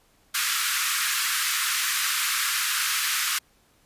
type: high-pass noise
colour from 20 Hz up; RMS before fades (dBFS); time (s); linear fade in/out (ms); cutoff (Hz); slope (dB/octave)
pink; -25; 0.34-3.39; 10; 1200; 48
effects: pink hiss -62 dBFS RMS until 3.85 s + resampled to 32000 Hz